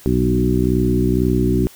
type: harmonic tone with a mistuned harmonic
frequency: 62.1 Hz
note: B1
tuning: 10 cents sharp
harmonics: 1 / 2 / 3 / 4 / 5 / 6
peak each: -21 / -21 / -21 / -21 / -21 / -21 dBFS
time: 0.06-1.67 s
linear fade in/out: 0 ms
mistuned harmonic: 2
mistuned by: -24 cents
effects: white hiss -44 dBFS RMS until 1.75 s